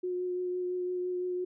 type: tone with vibrato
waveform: sine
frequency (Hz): 361.4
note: F#4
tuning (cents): -41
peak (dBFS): -30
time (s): 0.03-1.45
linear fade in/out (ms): 10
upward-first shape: triangle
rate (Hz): 5.9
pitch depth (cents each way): 15
effects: none